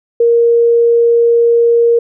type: tone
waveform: sine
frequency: 468.3 Hz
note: A#4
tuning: 8 cents sharp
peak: -6 dBFS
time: 0.2-1.99 s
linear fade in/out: 5 ms
effects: none